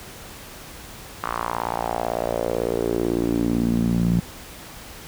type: tone with band-pass filter sweep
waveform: sawtooth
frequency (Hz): 58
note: A#1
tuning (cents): -8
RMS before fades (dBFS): -23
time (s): 1.23-4.2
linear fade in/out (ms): 5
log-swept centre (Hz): 1200 to 170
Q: 3.7
effects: pink hiss -40 dBFS RMS until 5.07 s